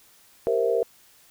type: chord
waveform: sine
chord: C dominant seventh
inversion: second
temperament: equal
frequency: 392 / 466.2 / 523.3 / 659.3 Hz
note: G4 / Bb4 / C5 / E5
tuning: 0 / 0 / 0 / 0 cents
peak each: -28 / -22 / -28 / -28 dBFS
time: 0.47-0.83 s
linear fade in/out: 0 ms
effects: white hiss -56 dBFS RMS until 1.3 s